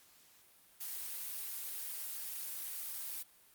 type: noise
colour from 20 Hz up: blue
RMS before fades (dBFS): -42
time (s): 0.8-3.23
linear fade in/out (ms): 10
effects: white hiss -64 dBFS RMS until 3.54 s + Opus 48 kbps